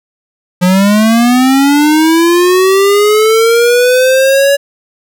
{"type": "linear sweep", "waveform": "square", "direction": "up", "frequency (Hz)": [177, 566], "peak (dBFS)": -6, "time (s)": [0.61, 4.57], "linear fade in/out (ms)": 20, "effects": []}